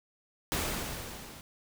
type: noise with level ramp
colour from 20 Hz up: pink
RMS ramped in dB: -30 to -49 dBFS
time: 0.52-1.41 s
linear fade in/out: 0 ms
effects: none